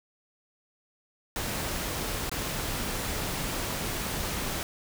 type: noise with dropouts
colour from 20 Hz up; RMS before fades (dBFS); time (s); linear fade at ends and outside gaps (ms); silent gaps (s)
pink; -32; 1.36-4.63; 1; 2.295-2.315
effects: none